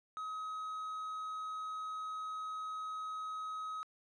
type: tone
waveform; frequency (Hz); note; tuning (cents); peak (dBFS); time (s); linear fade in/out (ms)
triangle; 1270; D#6; +35; -37; 0.17-3.83; 0
effects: resampled to 22050 Hz + 13-bit